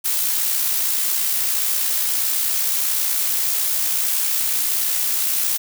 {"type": "noise with amplitude modulation", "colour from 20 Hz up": "blue", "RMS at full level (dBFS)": -19, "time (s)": [0.04, 5.58], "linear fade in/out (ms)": 20, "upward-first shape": "sine", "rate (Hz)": 61.6, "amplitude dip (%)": 30, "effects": []}